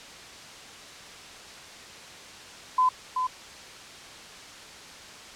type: tone with echo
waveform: sine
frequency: 1016 Hz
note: B5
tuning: 49 cents sharp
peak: -18 dBFS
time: 2.78-2.89 s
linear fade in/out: 5 ms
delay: 380 ms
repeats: 1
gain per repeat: -6 dB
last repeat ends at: 3.27 s
effects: white hiss -44 dBFS RMS until 5.35 s + low-pass 6000 Hz 12 dB/octave